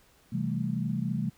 sine chord, A minor seventh, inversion first, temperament equal, 130.81 / 164.81 / 196 / 220 Hz, C3 / E3 / G3 / A3, 0 / 0 / 0 / 0 cents, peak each -33 dBFS, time 0.32-1.3 s, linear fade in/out 10 ms, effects pink hiss -62 dBFS RMS until 1.37 s

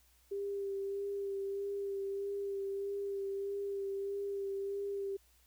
sine tone with vibrato, 396.9 Hz, G4, 22 cents sharp, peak -35 dBFS, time 0.31-5.17 s, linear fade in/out 10 ms, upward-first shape sine, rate 1.6 Hz, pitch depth 18 cents each way, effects added 60 Hz sine -68 dBFS peak until 5.46 s + white hiss -69 dBFS RMS until 5.46 s

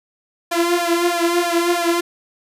sawtooth tone with flanger, 344.2 Hz, F4, 25 cents flat, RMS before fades -18 dBFS, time 0.51-2.01 s, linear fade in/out 10 ms, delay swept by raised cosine 1.2 to 3.9 ms, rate 3.1 Hz, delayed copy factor +1, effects resampled to 32000 Hz + 8-bit

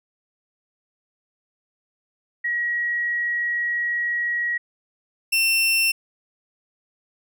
sine / sawtooth tone pair in turn, 1907 / 2700 Hz, A#6 / E7, +39 / +41 cents, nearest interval tritone, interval 602 cents, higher second, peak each -21 / -14 dBFS, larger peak second, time 2.44-4.58 / 5.32-5.92 s, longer first, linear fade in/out 10 ms, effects none

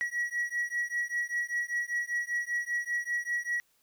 triangle beating tone pair, 1919 / 1924.1 Hz, A#6 / B6, +50 / -46 cents, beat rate 5.1 Hz, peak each -31 dBFS, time 0.01-3.6 s, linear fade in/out 0 ms, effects white hiss -70 dBFS RMS until 3.82 s

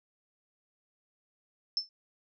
sine tone with exponential decay, 5300 Hz, E8, 9 cents sharp, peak -23 dBFS, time 1.77-1.89 s, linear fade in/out 1 ms, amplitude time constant 25 ms, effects none

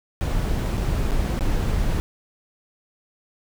brown noise with dropouts, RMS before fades -22 dBFS, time 0.21-2 s, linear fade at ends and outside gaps 0 ms, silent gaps 0.772-0.777 / 1.109-1.118 / 1.392-1.408 s, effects none

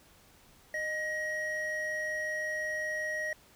triangle tone pair together, 616 / 1893.4 Hz, D#5 / A#6, -17 / +26 cents, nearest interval octave + perfect fifth, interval 1943 cents, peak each -36 / -31 dBFS, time 0.74-3.33 s, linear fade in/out 2 ms, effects pink hiss -60 dBFS RMS until 3.55 s

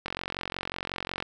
click train, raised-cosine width 0.3 ms, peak -15 dBFS, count 54, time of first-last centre 0.06-1.225 s, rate 45.5 Hz, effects none

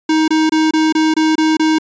square tone bursts, 314.6 Hz, D#4, 19 cents sharp, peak -11 dBFS, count 8, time 0.09-1.785 s, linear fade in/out 5 ms, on 190 ms, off 25 ms, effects resampled to 16000 Hz

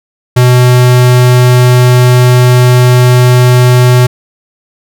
square tone, 124.6 Hz, B2, 16 cents sharp, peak -3 dBFS, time 0.36-4.07 s, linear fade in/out 10 ms, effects none

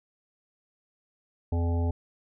harmonic tone, 85 Hz, F2, 46 cents flat, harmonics 1 / 3 / 5 / 7 / 9 / 10, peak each -24 / -34 / -38 / -41 / -43 / -44 dBFS, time 1.52-1.91 s, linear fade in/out 5 ms, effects none

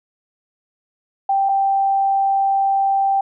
sine tone pair in turn, 784 / 784 Hz, G5 / G5, 0 / 0 cents, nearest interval unison, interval 0 cents, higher neither, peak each -14 dBFS, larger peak neither, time 1.29-1.49 / 1.49-3.21 s, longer second, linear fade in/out 5 ms, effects none

